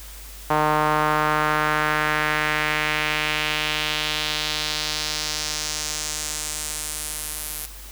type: tone with band-pass filter sweep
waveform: sawtooth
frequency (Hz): 152.5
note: D#3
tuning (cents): -34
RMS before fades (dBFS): -24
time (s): 0.5-7.66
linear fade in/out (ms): 5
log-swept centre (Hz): 950 to 12000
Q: 1.8
effects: added 50 Hz sine -39 dBFS peak until 7.91 s + white hiss -42 dBFS RMS until 7.91 s